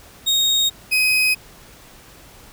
35% pulse tone pair in turn, 3729 / 2516 Hz, A#7 / D#7, 0 / +19 cents, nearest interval perfect fifth, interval 681 cents, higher first, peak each -13 dBFS, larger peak neither, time 0.26-0.7 / 0.91-1.35 s, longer neither, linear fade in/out 20 ms, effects pink hiss -45 dBFS RMS until 2.52 s

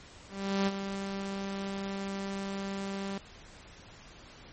sawtooth tone with ADSR envelope, 196.3 Hz, G3, 3 cents sharp, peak -21 dBFS, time 0.28-3.18 s, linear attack 390 ms, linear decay 33 ms, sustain -9 dB, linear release 4 ms, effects pink hiss -52 dBFS RMS until 4.52 s + MP3 32 kbps

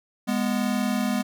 square tone pair together, 205.7 / 246.3 Hz, G#3 / B3, -16 / -5 cents, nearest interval minor third, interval 311 cents, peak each -26 dBFS, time 0.27-1.23 s, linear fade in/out 20 ms, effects none

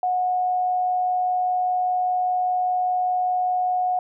sine tone with amplitude modulation, 730 Hz, F#5, 24 cents flat, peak -18 dBFS, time 0.03-3.99 s, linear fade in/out 2 ms, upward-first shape sine, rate 105 Hz, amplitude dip 25%, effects none

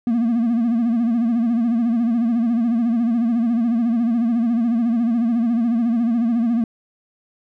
triangle tone with vibrato, 233.1 Hz, A#3, in tune, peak -13 dBFS, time 0.07-6.64 s, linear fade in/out 2 ms, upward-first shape sine, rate 14 Hz, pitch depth 82 cents each way, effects tanh soft clip ceiling -9 dBFS

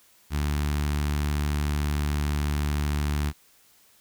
sawtooth tone with notch filter, 73.5 Hz, D2, 2 cents sharp, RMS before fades -26 dBFS, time 0.3-3.33 s, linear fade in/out 50 ms, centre 530 Hz, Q 0.95, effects white hiss -59 dBFS RMS until 4 s

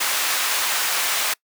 pink high-pass noise, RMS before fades -22 dBFS, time 0-1.34 s, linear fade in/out 10 ms, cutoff 1100 Hz, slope 12 dB/octave, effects noise-tail reverb RT60 0.1 s tail -25 dB re dry

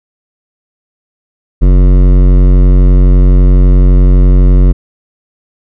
sine tone with hard clipping, 45.94 Hz, F#1, 12 cents flat, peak -4 dBFS, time 1.61-4.73 s, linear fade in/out 20 ms, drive 15 dB, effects none

